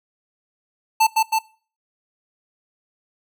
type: tone with echo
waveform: square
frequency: 885 Hz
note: A5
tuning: 10 cents sharp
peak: -13 dBFS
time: 1-1.07 s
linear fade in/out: 10 ms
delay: 160 ms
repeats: 2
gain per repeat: -2 dB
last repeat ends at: 1.39 s
effects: noise-tail reverb RT60 0.4 s tail -21 dB re dry